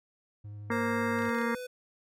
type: tone with vibrato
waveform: triangle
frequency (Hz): 103.83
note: G#2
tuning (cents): 0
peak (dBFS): -38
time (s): 0.44-1.3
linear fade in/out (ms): 10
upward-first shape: sine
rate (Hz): 12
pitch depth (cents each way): 12
type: harmonic tone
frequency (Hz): 233.1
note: A#3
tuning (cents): 0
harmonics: 1 / 2 / 4 / 5 / 6 / 7 / 8 / 9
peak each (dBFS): -31 / -34 / -37 / -38 / -39 / -39 / -40 / -41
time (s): 0.7-1.55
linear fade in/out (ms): 2
type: tone with pitch glide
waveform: square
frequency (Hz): 523.3 to 499.4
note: C5 to B4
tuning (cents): 0 to +19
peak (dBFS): -38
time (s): 0.71-1.67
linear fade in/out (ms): 10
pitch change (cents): -81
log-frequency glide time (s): 1.2-1.42
type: clicks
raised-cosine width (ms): 0.2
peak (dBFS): -31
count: 7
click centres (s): 1.189 / 1.222 / 1.254 / 1.293 / 1.347 / 1.386 / 1.416
effects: none